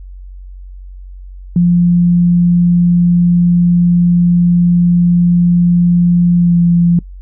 sine tone with pitch glide, 174.61 to 172.31 Hz, F3 to F3, 0 to -23 cents, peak -6 dBFS, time 1.56-6.99 s, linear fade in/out 2 ms, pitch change -23 cents, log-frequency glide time 6.37-6.57 s, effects noise-tail reverb RT60 0.1 s tail -25 dB re dry + added 46 Hz sine -28 dBFS peak until 7.21 s

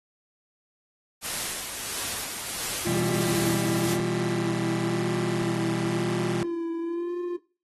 white noise with tremolo, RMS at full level -30 dBFS, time 1.21-3.98 s, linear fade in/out 50 ms, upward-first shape sine, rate 1.5 Hz, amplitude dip 40%
triangle tone with vibrato, 342.4 Hz, F4, 34 cents flat, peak -26 dBFS, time 2.85-7.37 s, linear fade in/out 10 ms, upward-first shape sine, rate 0.97 Hz, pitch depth 48 cents each way
sawtooth chord, E minor, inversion second, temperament just, 123.61 / 164.81 / 197.78 Hz, B2 / E3 / G3, +2 / 0 / +16 cents, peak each -27 dBFS, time 2.87-6.43 s, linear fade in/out 0 ms
effects noise-tail reverb RT60 0.4 s tail -21 dB re dry + AAC 32 kbps

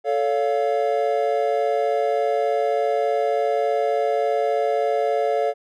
triangle chord, A augmented, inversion none, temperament equal with one note detuned, 440 / 563.4 / 698.5 Hz, A4 / C#5 / E#5, 0 / +28 / 0 cents, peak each -21 dBFS, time 0.04-5.54 s, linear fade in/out 50 ms, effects none

